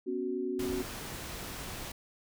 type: chord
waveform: sine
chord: B suspended second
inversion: none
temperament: equal with one note detuned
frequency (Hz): 246.9 / 276.2 / 370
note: B3 / C#4 / F#4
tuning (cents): 0 / -6 / 0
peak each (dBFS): -38 / -37 / -33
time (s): 0.06-0.83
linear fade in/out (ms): 20
type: noise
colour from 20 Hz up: pink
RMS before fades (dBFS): -41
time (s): 0.59-1.92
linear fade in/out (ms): 5
effects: none